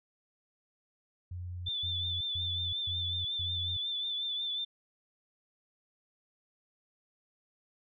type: tone bursts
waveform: sine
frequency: 89 Hz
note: F2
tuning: 33 cents sharp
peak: -37 dBFS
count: 5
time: 1.31-3.77 s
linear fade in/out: 5 ms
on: 380 ms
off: 140 ms
type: tone with vibrato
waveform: sine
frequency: 3520 Hz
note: A7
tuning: in tune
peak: -32 dBFS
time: 1.66-4.65 s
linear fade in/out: 10 ms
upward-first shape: triangle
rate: 5.5 Hz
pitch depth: 49 cents each way
effects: none